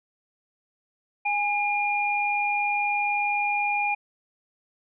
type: tone pair together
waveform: sine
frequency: 824 / 2413 Hz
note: G#5 / D7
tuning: -14 / +46 cents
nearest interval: octave + perfect fifth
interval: 1860 cents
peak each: -25 dBFS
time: 1.25-3.95 s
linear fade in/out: 10 ms
effects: none